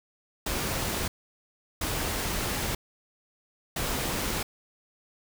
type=noise bursts at uneven times; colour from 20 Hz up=pink; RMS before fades=-30 dBFS; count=3; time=0.46-1.08 / 1.81-2.75 / 3.76-4.43 s; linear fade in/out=5 ms; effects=none